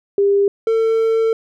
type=tone pair in turn; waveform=sine / triangle; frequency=400.3 / 449.3 Hz; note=G4 / A4; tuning=+36 / +36 cents; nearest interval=major second; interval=200 cents; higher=second; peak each=-11 dBFS; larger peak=neither; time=0.18-0.48 / 0.67-1.33 s; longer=second; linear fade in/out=2 ms; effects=none